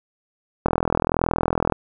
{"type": "click train", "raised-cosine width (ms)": 1, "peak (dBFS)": -4, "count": 45, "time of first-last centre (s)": [0.66, 1.723], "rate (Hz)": 41.4, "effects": []}